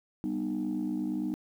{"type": "chord", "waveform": "sine", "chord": "G augmented", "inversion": "none", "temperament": "just", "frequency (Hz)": [196, 245, 306.2], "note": ["G3", "B3", "D#4"], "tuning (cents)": [0, -14, -28], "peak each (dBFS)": [-34, -33, -31], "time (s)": [0.24, 1.34], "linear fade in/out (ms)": 0, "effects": ["tanh soft clip ceiling -24 dBFS", "10-bit"]}